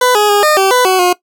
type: tone with pitch steps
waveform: 20% pulse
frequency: 499.1 / 417.7 / 410.3 / 609 / 385.9 / 498.7 / 373.7 / 358.4 Hz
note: B4 / G#4 / G#4 / D#5 / G4 / B4 / F#4 / F4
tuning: +18 / +10 / -21 / -37 / -27 / +17 / +17 / +45 cents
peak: -3 dBFS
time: 0.01-1.13 s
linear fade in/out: 5 ms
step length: 140 ms
effects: noise-tail reverb RT60 0.1 s tail -18 dB re dry